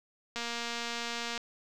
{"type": "click train", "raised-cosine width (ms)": 0.2, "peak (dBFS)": -19, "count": 240, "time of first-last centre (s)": [0.36, 1.377], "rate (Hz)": 235, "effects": []}